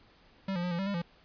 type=tone with pitch steps; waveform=square; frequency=193.6 / 174.6 / 178.5 / 171.2 / 194.1 / 200.9 / 171.4 Hz; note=G3 / F3 / F3 / F3 / G3 / G3 / F3; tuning=-21 / 0 / +38 / -34 / -17 / +43 / -32 cents; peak=-31 dBFS; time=0.48-1.019 s; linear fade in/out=5 ms; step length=77 ms; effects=pink hiss -61 dBFS RMS until 1.24 s + resampled to 11025 Hz